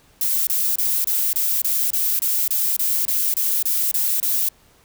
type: noise bursts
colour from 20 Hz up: violet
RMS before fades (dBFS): -20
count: 15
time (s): 0.21-4.488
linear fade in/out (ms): 2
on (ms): 260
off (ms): 27
effects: pink hiss -55 dBFS RMS until 4.84 s